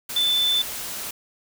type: tone in noise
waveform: sine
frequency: 3520 Hz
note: A7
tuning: in tune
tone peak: -18 dBFS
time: 0.16-0.62 s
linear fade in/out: 5 ms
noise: white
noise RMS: -32 dBFS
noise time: 0.09-1.11 s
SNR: +11 dB
effects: none